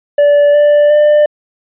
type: tone with pitch steps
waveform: triangle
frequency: 580 / 588.1 / 596.3 Hz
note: D5 / D5 / D5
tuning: -22 / +2 / +26 cents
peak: -3 dBFS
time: 0.18-1.26 s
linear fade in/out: 5 ms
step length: 360 ms
effects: resampled to 8000 Hz